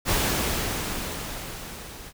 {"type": "noise with level ramp", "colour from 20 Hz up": "pink", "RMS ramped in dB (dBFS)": [-22, -42], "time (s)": [0.05, 2.13], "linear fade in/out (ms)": 50, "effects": []}